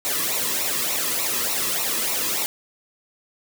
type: noise with flanger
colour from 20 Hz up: white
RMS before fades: -24 dBFS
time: 0.05-2.46 s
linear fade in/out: 0 ms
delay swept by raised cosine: 0.61 to 1.38 ms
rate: 3.4 Hz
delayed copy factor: -0.7
effects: none